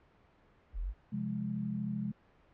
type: linear two-way sweep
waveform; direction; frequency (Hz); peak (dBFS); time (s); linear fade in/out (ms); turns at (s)
sine; down then up; 74.1 to 38.55 to 54.7; -33; 0.73-0.94; 50; 0.78
type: chord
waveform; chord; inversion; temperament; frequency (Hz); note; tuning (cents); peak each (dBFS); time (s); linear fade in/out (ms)
sine; F minor; second; equal with one note detuned; 131.8 / 174.61 / 207.7; C3 / F3 / Ab3; +13 / 0 / 0; -40 / -40 / -35; 1.12-2.12; 10
effects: pink hiss -65 dBFS RMS until 2.53 s + low-pass 2000 Hz 12 dB/octave